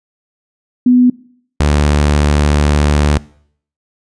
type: tone pair in turn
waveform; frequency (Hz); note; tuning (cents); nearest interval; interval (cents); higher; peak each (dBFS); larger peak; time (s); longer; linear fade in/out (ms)
sine / sawtooth; 248.2 / 73.61; B3 / D2; +9 / +5; octave + major sixth; 2104; first; -5; neither; 0.86-1.1 / 1.6-3.18; second; 5
effects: noise-tail reverb RT60 0.6 s tail -22 dB re dry + resampled to 22050 Hz